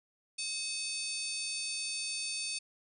harmonic tone with a mistuned harmonic, 907 Hz, A#5, 48 cents flat, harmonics 3 / 4 / 5 / 6 / 7 / 8 / 9 / 10, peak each -41 / -47 / -39 / -46 / -46 / -50 / -48 / -40 dBFS, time 0.38-2.59 s, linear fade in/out 10 ms, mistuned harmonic 3, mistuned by -100 cents, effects none

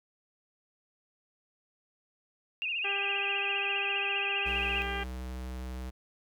sine tone with vibrato, 2639 Hz, E7, 1 cent sharp, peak -30 dBFS, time 2.62-4.82 s, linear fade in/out 0 ms, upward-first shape sine, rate 15 Hz, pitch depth 120 cents each way
harmonic tone, 398.2 Hz, G4, 27 cents sharp, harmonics 1 / 2 / 3 / 4 / 5 / 6 / 7 / 8, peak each -40 / -39 / -43 / -39 / -41 / -42 / -43 / -44 dBFS, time 2.84-5.04 s, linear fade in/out 10 ms
square tone, 63.4 Hz, B1, 46 cents sharp, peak -37 dBFS, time 4.45-5.91 s, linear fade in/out 20 ms
effects none

